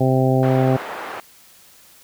harmonic tone, 130.7 Hz, C3, 1 cent flat, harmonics 1 / 2 / 3 / 4 / 5 / 6, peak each -17 / -20 / -22 / -23 / -24 / -25 dBFS, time 0-0.77 s, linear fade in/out 10 ms
pink band-pass noise, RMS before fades -31 dBFS, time 0.43-1.2 s, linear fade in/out 0 ms, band 560 to 1600 Hz, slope 12 dB/octave
effects white hiss -49 dBFS RMS until 2.03 s

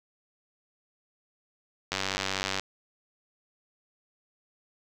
click train, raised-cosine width 0.2 ms, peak -11 dBFS, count 66, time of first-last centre 1.92-2.596 s, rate 96.1 Hz, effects none

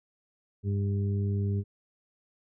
harmonic tone, 100.1 Hz, G2, 37 cents sharp, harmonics 1 / 2 / 3 / 4, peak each -26 / -34 / -45 / -39 dBFS, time 0.63-1.64 s, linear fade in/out 50 ms, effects none

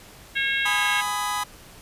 harmonic tone, 544 Hz, C#5, 33 cents flat, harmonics 3 / 4 / 5 / 6 / 7, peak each -25 / -27 / -29 / -31 / -32 dBFS, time 0.35-1.02 s, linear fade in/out 20 ms
sawtooth chord, G# minor, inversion none, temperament just, 830.6 / 996.7 / 1245.9 Hz, G#5 / B5 / D#6, 0 / +16 / +2 cents, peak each -26 / -24 / -25 dBFS, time 0.65-1.44 s, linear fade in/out 10 ms
effects pink hiss -47 dBFS RMS until 1.81 s + resampled to 32000 Hz

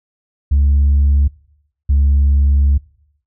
sine tone pair in turn, 70.7 / 70.21 Hz, C#2 / C#2, +35 / +23 cents, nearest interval unison, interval 12 cents, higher first, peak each -7 dBFS, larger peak neither, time 0.51-1.28 / 1.89-2.78 s, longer second, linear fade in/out 10 ms, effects noise-tail reverb RT60 0.8 s tail -24 dB re dry + tanh soft clip ceiling -7 dBFS

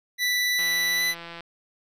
25% pulse tone with pitch glide, 1975.5 to 1995 Hz, B6 to B6, 0 to +17 cents, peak -18 dBFS, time 0.18-1.15 s, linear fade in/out 50 ms, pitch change +17 cents, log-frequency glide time 0.97-1.03 s
click train, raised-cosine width 0.3 ms, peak -23 dBFS, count 139, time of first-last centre 0.59-1.407 s, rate 169 Hz
effects none

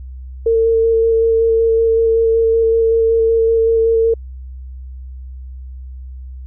sine tone with vibrato, 453.5 Hz, A#4, 48 cents flat, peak -10 dBFS, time 0.46-4.14 s, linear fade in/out 5 ms, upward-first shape square, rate 5.3 Hz, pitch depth 10 cents each way, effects added 64 Hz sine -28 dBFS peak until 6.46 s

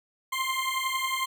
20% pulse beating tone pair, 1046.5 / 1057.5 Hz, C6 / C6, 0 / +18 cents, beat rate 11 Hz, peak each -25 dBFS, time 0.32-1.26 s, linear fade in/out 10 ms, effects none

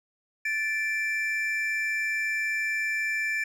triangle tone pair together, 1752.7 / 2349 Hz, A6 / D7, -7 / 0 cents, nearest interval perfect fourth, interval 507 cents, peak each -27 dBFS, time 0.45-3.44 s, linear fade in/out 5 ms, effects none

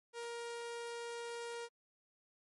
sawtooth tone, 470.2 Hz, A#4, 15 cents sharp, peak -38 dBFS, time 0.13-1.69 s, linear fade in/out 50 ms, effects MP3 48 kbps

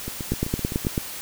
two click trains, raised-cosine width 3 ms, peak -9 / -17 dBFS, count 7 / 7, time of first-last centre 0.32-0.979 / 0.08-0.849 s, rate 9.11 / 7.8 Hz, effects white hiss -35 dBFS RMS until 1.21 s

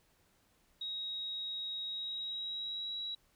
sine tone with pitch glide, 3792 to 3885 Hz, A#7 to B7, +29 to -29 cents, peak -37 dBFS, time 0.81-3.15 s, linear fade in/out 5 ms, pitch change +42 cents, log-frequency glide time 1.86-2.97 s, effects pink hiss -71 dBFS RMS until 3.35 s

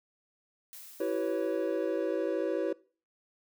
blue noise with exponential decay, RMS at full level -46 dBFS, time 0.73-2.53 s, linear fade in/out 0 ms, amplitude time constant 390 ms
triangle chord, C# half-diminished seventh, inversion first, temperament equal with one note detuned, 329.6 / 383 / 493.9 / 554.4 Hz, E4 / G4 / B4 / C#5, 0 / -40 / 0 / 0 cents, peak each -32 dBFS, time 1-2.73 s, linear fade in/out 5 ms
effects noise-tail reverb RT60 0.4 s tail -22 dB re dry

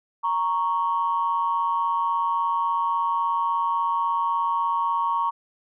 sine tone pair together, 932.3 / 1108.7 Hz, A#5 / C#6, 0 / 0 cents, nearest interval minor third, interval 300 cents, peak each -23 dBFS, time 0.23-5.31 s, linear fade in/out 20 ms, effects tanh soft clip ceiling -13 dBFS

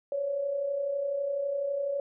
sine tone pair together, 532 / 564 Hz, C5 / C#5, +29 / +30 cents, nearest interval minor second, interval 101 cents, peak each -38 / -28 dBFS, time 0.12-2 s, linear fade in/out 2 ms, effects none

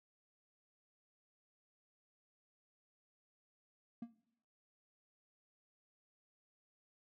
triangle tone with exponential decay, 233.1 Hz, A#3, in tune, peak -37 dBFS, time 4.02-4.13 s, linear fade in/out 5 ms, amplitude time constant 23 ms, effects noise-tail reverb RT60 0.8 s tail -19 dB re dry

